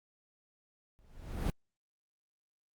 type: noise with exponential growth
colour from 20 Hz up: brown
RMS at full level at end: -26 dBFS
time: 0.99-1.5 s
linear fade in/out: 0 ms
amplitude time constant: 110 ms
effects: Opus 48 kbps